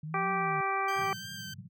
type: exponential two-way sweep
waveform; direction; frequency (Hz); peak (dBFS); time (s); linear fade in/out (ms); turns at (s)
sine; up then down; 149.9 to 185 to 149.9; -36; 0.03-0.61; 5; 0.31
type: harmonic tone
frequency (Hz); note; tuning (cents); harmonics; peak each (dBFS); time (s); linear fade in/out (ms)
389.7; G4; -10; 1 / 2 / 3 / 4 / 5 / 6; -37 / -33 / -31 / -39 / -40 / -37; 0.14-1.13; 2
type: tone with vibrato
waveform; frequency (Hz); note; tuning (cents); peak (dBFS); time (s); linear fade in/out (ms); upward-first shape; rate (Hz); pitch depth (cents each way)
15% pulse; 1568; G6; 0; -34; 0.88-1.54; 5; sine; 2.9; 23
type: band-pass noise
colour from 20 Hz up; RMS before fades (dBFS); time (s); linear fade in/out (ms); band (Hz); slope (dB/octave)
pink; -46; 0.95-1.69; 50; 100 to 200; 96
effects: none